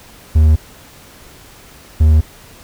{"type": "tone pair in turn", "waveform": "triangle", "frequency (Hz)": [77.7, 77.7], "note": ["D#2", "D#2"], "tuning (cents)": [-2, -2], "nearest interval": "unison", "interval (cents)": 0, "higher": "neither", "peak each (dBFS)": -4, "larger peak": "neither", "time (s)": [[0.35, 0.56], [2, 2.21]], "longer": "neither", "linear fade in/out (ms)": 10, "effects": ["pink hiss -41 dBFS RMS until 2.63 s"]}